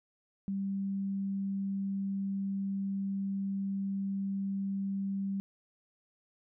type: tone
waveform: sine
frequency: 196 Hz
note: G3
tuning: in tune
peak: -31 dBFS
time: 0.48-5.4 s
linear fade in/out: 0 ms
effects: none